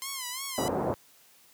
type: tone with vibrato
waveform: 5% pulse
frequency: 1041 Hz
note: C6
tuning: 9 cents flat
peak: -22 dBFS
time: 0.02-0.68 s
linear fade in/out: 0 ms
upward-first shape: sine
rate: 2.9 Hz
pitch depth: 110 cents each way
type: low-pass noise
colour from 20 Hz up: white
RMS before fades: -29 dBFS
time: 0.58-0.94 s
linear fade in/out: 0 ms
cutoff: 850 Hz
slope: 24 dB/octave
effects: white hiss -59 dBFS RMS until 1.53 s + high-pass 100 Hz 12 dB/octave